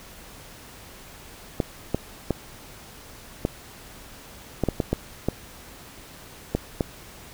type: clicks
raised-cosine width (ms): 2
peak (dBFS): -8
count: 11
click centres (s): 1.602 / 1.946 / 2.307 / 3.451 / 4.637 / 4.687 / 4.802 / 4.93 / 5.286 / 6.55 / 6.808
effects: pink hiss -45 dBFS RMS until 7.33 s